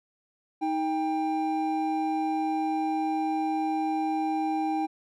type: tone pair together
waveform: triangle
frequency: 314.8 / 793.9 Hz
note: D#4 / G5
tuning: +20 / +22 cents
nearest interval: octave + major third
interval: 1602 cents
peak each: -26 dBFS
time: 0.61-4.87 s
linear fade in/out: 20 ms
effects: none